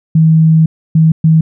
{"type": "tone bursts at uneven times", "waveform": "sine", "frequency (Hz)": 160, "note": "D#3", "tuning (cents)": 49, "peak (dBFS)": -4, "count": 3, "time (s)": [[0.15, 0.66], [0.95, 1.12], [1.24, 1.41]], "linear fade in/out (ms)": 5, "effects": []}